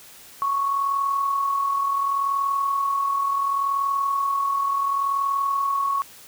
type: tone with amplitude modulation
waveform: sine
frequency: 1108.7 Hz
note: C#6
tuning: in tune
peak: -18 dBFS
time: 0.42-6.02 s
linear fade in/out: 0 ms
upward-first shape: sine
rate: 40.7 Hz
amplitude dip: 45%
effects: white hiss -46 dBFS RMS until 6.27 s